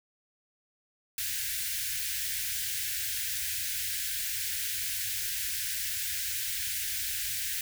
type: band-stop noise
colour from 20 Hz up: white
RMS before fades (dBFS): -33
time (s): 1.18-7.61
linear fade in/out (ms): 2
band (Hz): 120 to 1500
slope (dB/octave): 96
effects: none